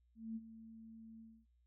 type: tone with ADSR envelope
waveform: sine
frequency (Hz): 224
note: A3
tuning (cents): +31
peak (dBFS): -39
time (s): 0.15-1.46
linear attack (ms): 210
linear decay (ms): 38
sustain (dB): -13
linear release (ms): 260
effects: noise-tail reverb RT60 0.1 s tail -19 dB re dry + added 60 Hz sine -70 dBFS peak until 1.66 s